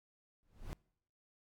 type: noise with exponential growth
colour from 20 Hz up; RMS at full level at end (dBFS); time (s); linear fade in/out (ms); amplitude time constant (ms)
brown; -38; 0.43-0.73; 0; 65
effects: noise-tail reverb RT60 0.7 s tail -25 dB re dry + AAC 64 kbps